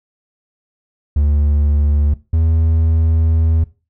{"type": "tone pair in turn", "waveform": "triangle", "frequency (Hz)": [73.2, 80.9], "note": ["D2", "E2"], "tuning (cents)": [-5, -32], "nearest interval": "major second", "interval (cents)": 173, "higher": "second", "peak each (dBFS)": -9, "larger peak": "neither", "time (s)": [[1.16, 2.14], [2.33, 3.64]], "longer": "second", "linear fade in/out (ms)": 5, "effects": ["noise-tail reverb RT60 0.3 s tail -18 dB re dry"]}